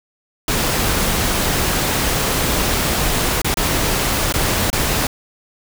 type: noise with dropouts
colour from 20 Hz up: pink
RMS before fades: -18 dBFS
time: 0.48-5.07 s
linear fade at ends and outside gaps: 2 ms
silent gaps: 3.417-3.445 / 3.542-3.571 / 4.325-4.339 / 4.702-4.729 s
effects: none